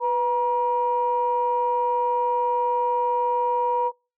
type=tone pair together; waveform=sine; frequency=493.9 / 953.1 Hz; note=B4 / A#5; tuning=0 / +38 cents; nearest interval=major seventh; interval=1138 cents; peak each=-24 / -20 dBFS; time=0-3.92 s; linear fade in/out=50 ms; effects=noise-tail reverb RT60 0.3 s tail -25 dB re dry + tanh soft clip ceiling -12 dBFS